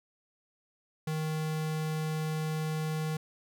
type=tone; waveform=square; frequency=156.3 Hz; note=D#3; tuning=8 cents sharp; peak=-31 dBFS; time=1.07-3.17 s; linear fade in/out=5 ms; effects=none